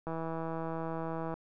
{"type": "click train", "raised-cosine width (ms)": 1, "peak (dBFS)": -24, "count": 208, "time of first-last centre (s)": [0.07, 1.34], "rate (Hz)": 163, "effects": []}